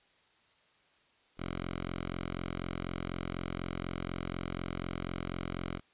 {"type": "tone with notch filter", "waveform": "5% pulse", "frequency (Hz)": 44.07, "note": "F1", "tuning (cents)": 16, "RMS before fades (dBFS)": -38, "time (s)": [1.37, 5.81], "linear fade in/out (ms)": 50, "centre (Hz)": 470, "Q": 2, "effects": ["white hiss -67 dBFS RMS until 5.93 s", "resampled to 8000 Hz"]}